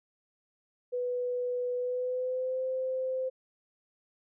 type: tone with pitch glide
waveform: sine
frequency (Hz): 493.9 to 518.5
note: B4 to C5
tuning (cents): 0 to -16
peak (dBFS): -29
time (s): 0.92-3.3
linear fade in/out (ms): 20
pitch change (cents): +84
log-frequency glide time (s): 1.76-2.64
effects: none